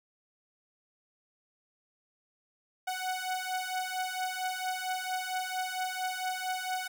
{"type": "beating tone pair", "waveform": "sawtooth", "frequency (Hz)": [740, 744.4], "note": ["F#5", "F#5"], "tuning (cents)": [0, 10], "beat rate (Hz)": 4.4, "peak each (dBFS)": [-32, -31], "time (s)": [2.87, 6.88], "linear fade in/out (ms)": 10, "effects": []}